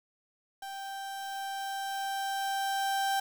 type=tone with level ramp; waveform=35% pulse; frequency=784 Hz; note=G5; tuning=in tune; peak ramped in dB=-37 to -25 dBFS; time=0.62-3.2 s; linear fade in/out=5 ms; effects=9-bit